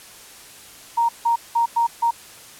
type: tone bursts at uneven times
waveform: sine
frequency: 932.3 Hz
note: A#5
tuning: in tune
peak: -15 dBFS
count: 5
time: 0.97-1.09 / 1.25-1.36 / 1.55-1.66 / 1.76-1.87 / 2.02-2.11 s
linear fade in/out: 10 ms
effects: white hiss -43 dBFS RMS until 2.59 s + low-pass 12000 Hz 12 dB/octave